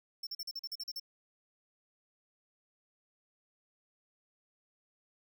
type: tone bursts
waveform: square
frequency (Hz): 5400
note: E8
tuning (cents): +41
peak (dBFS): -38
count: 10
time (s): 0.23-0.998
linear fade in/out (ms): 5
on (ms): 39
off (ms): 42
effects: none